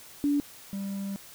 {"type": "tone pair in turn", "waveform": ["sine", "triangle"], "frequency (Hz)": [287.9, 197.26], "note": ["D4", "G3"], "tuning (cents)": [-34, 11], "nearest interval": "perfect fifth", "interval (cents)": 655, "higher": "first", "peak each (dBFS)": [-22, -29], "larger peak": "first", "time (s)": [[0.24, 0.4], [0.73, 1.16]], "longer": "second", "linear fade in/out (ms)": 0, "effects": ["white hiss -49 dBFS RMS until 1.34 s"]}